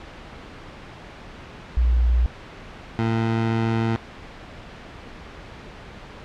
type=tone pair in turn; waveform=sine / 20% pulse; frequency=60.1 / 113.45 Hz; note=B1 / A#2; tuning=-46 / -47 cents; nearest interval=major seventh; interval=1099 cents; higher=second; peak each=-15 dBFS; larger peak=neither; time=1.77-2.26 / 2.99-3.96 s; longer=second; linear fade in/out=0 ms; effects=pink hiss -40 dBFS RMS until 6.24 s + low-pass 3000 Hz 12 dB/octave